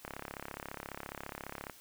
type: click train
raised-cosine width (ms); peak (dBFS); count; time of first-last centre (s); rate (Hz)
0.5; -25; 58; 0.05-1.697; 34.6
effects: white hiss -57 dBFS RMS until 1.8 s